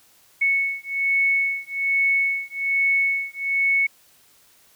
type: beating tone pair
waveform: sine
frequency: 2209 / 2210.2 Hz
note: C#7 / C#7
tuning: -7 / -6 cents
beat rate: 1.2 Hz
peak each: -22 dBFS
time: 0.41-3.87 s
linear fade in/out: 10 ms
effects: white hiss -56 dBFS RMS until 4.75 s